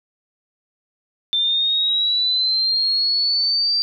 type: linear sweep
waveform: sine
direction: up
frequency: 3557 to 4699 Hz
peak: -16 dBFS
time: 1.33-3.82 s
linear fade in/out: 0 ms
effects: none